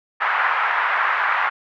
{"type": "band-pass noise", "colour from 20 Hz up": "pink", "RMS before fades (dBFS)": -20, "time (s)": [0.2, 1.5], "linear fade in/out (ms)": 20, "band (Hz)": [960, 1900], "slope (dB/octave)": 24, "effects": []}